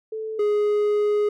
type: tone pair in turn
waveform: sine / triangle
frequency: 438.3 / 416.8 Hz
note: A4 / G#4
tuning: -7 / +6 cents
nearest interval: minor second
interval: 87 cents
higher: first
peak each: -27 / -16 dBFS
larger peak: second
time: 0.12-0.39 / 0.39-1.29 s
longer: second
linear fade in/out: 5 ms
effects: none